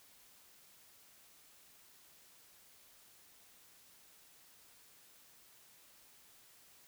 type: silence
effects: white hiss -63 dBFS RMS until 6.87 s